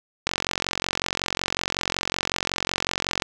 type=click train; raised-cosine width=0.2 ms; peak=-5 dBFS; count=135; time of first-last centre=0.27-3.222 s; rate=45.4 Hz; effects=none